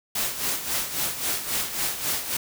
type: noise with tremolo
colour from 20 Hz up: white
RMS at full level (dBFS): -25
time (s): 0.15-2.37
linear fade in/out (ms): 5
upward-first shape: sine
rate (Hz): 3.7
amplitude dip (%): 65
effects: none